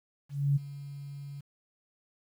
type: tone with ADSR envelope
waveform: sine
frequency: 141.3 Hz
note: C#3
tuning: 34 cents sharp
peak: -21 dBFS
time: 0.29-1.41 s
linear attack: 270 ms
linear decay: 20 ms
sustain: -18 dB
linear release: 9 ms
effects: 10-bit